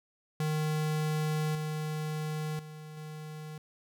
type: tone with level steps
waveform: square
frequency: 154.1 Hz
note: D#3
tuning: 16 cents flat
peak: -29 / -33 / -44 / -41 dBFS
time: 0.4-3.58 s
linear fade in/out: 2 ms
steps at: 1.55 / 2.59 / 2.97 s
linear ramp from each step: 2 ms
effects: none